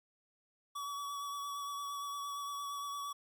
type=tone with vibrato; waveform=square; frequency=1137 Hz; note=C#6; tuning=44 cents sharp; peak=-39 dBFS; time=0.75-3.13 s; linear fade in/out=10 ms; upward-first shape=triangle; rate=8.7 Hz; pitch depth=22 cents each way; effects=MP3 96 kbps